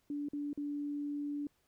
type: tone with dropouts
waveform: sine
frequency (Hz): 290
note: D4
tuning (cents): -22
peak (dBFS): -35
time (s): 0.1-1.47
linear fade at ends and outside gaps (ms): 2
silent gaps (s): 0.286-0.333 / 0.531-0.575
effects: pink hiss -75 dBFS RMS until 1.67 s